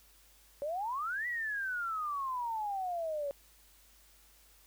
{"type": "exponential two-way sweep", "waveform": "sine", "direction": "up then down", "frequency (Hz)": [554.4, 1975.5, 554.4], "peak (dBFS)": -33, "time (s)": [0.62, 3.31], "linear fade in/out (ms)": 0, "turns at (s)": 1.27, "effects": ["added 50 Hz sine -65 dBFS peak until 4.66 s", "white hiss -63 dBFS RMS until 4.66 s"]}